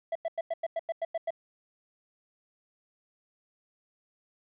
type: tone bursts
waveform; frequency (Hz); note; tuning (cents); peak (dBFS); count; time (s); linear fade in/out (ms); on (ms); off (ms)
triangle; 662; E5; +7; -26; 10; 0.12-1.306; 5; 34; 94
effects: resampled to 8000 Hz + 11-bit